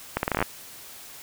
accelerating click train, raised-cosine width 0.5 ms, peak -8 dBFS, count 10, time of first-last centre 0.17-0.426 s, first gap 61 ms, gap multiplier 0.79, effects white hiss -44 dBFS RMS until 1.22 s

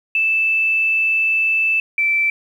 sine tone pair in turn, 2637 / 2330 Hz, E7 / D7, 0 / -14 cents, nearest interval major second, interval 214 cents, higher first, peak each -14 dBFS, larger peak neither, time 0.15-1.8 / 1.98-2.3 s, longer first, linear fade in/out 2 ms, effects 8-bit

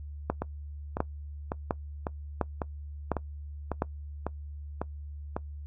two click trains, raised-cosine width 1 ms, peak -12 / -16 dBFS, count 6 / 10, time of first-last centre 0.3-3.821 / 0.42-5.365 s, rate 1.42 / 1.82 Hz, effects noise-tail reverb RT60 0.1 s tail -21 dB re dry + added 73 Hz sine -38 dBFS peak until 5.66 s

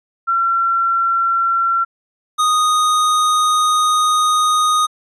sine / square tone pair in turn, 1360 / 1241 Hz, F6 / D#6, -46 / -5 cents, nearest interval major second, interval 159 cents, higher first, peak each -13 / -13 dBFS, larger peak neither, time 0.27-1.85 / 2.38-4.87 s, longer second, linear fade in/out 20 ms, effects resampled to 24000 Hz

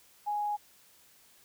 sine tone, 830.6 Hz, G#5, in tune, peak -29 dBFS, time 0.26-0.57 s, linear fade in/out 20 ms, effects white hiss -61 dBFS RMS until 1.44 s

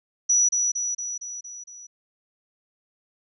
sine tone with echo, 5880 Hz, F#8, 12 cents flat, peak -16 dBFS, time 0.29-0.49 s, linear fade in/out 10 ms, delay 230 ms, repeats 6, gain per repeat -4 dB, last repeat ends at 1.87 s, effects none

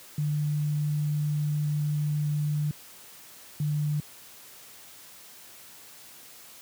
sine tone pair in turn, 148.9 / 148.9 Hz, D3 / D3, +24 / +24 cents, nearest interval unison, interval 0 cents, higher neither, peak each -24 dBFS, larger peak neither, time 0.18-2.71 / 3.6-4 s, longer first, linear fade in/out 2 ms, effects white hiss -49 dBFS RMS until 6.61 s + high-pass 80 Hz 12 dB/octave

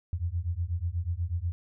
sine beating tone pair, 82.41 / 90.61 Hz, E2 / F#2, 0 / -36 cents, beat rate 8.2 Hz, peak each -31 dBFS, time 0.13-1.52 s, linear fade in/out 0 ms, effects none

